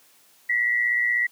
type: tone pair together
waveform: sine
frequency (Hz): 1933.7 / 2050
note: B6 / C7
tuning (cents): -37 / -36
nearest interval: minor second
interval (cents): 101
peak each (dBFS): -20 / -28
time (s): 0.49-1.27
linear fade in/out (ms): 10
effects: white hiss -57 dBFS RMS until 1.31 s + high-pass 150 Hz 12 dB/octave